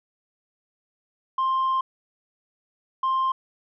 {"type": "tone pair in turn", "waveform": "sine", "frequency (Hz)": [1053, 1053], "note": ["C6", "C6"], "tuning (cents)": [11, 11], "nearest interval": "unison", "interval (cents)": 0, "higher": "neither", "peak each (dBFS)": -18, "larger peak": "neither", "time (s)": [[1.38, 1.81], [3.03, 3.32]], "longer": "first", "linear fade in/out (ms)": 5, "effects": ["tanh soft clip ceiling -19 dBFS"]}